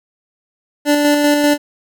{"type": "tone with tremolo", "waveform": "25% pulse", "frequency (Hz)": 292.9, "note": "D4", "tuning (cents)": -5, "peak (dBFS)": -6, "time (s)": [0.85, 1.58], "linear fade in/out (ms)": 50, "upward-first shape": "square", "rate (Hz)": 5.1, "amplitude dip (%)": 30, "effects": []}